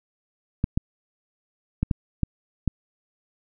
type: clicks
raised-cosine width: 5 ms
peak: -9 dBFS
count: 6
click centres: 0.641 / 0.775 / 1.83 / 1.912 / 2.233 / 2.677 s
effects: none